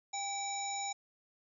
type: harmonic tone with a mistuned harmonic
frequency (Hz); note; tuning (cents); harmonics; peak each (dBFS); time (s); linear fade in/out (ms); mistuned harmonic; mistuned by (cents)
769; G5; -33; 1 / 3 / 5 / 7 / 9; -38 / -45 / -45 / -50 / -40; 0.13-0.93; 10; 1; +65
effects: none